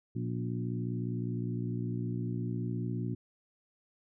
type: harmonic tone with a mistuned harmonic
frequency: 59.7 Hz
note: A#1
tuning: 42 cents sharp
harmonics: 2 / 3 / 4 / 5 / 6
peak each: -34 / -38 / -40 / -42 / -44 dBFS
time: 0.15-3.15 s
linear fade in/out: 10 ms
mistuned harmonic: 5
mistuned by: -32 cents
effects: none